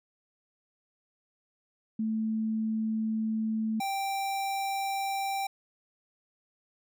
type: tone pair in turn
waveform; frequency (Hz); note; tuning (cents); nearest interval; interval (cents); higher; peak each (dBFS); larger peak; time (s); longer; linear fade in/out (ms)
sine / square; 220 / 784; A3 / G5; 0 / 0; octave + minor seventh; 2200; second; -27 / -30; first; 1.99-3.8 / 3.8-5.47; first; 5
effects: none